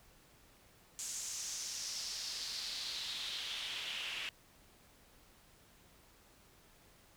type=noise with band-pass filter sweep; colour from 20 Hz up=pink; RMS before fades=-42 dBFS; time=0.99-4.29 s; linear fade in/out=0 ms; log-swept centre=7200 to 2700 Hz; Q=3.4; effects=pink hiss -64 dBFS RMS until 7.16 s